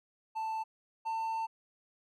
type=tone pair in turn; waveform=triangle; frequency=884 / 896.3 Hz; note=A5 / A5; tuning=+8 / +32 cents; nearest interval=unison; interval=24 cents; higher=second; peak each=-31 / -30 dBFS; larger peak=second; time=0.35-0.64 / 1.05-1.47 s; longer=second; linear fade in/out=20 ms; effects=none